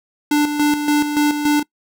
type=tone with tremolo; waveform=square; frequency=295.3 Hz; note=D4; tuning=10 cents sharp; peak=-13 dBFS; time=0.31-1.63 s; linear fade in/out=5 ms; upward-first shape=square; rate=3.5 Hz; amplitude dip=55%; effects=noise-tail reverb RT60 0.1 s tail -23 dB re dry